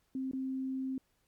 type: tone with dropouts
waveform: sine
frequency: 263.4 Hz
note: C4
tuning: 12 cents sharp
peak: -33 dBFS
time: 0.15-0.98 s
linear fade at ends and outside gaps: 2 ms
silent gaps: 0.313-0.333 s
effects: pink hiss -75 dBFS RMS until 1.27 s + MP3 96 kbps